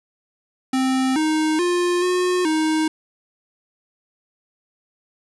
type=tone with pitch steps; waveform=square; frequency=261.6 / 311.6 / 353.2 / 361.7 / 313.6 Hz; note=C4 / D#4 / F4 / F#4 / D#4; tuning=0 / +3 / +20 / -39 / +14 cents; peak=-18 dBFS; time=0.73-2.88 s; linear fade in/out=5 ms; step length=430 ms; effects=resampled to 24000 Hz + 8-bit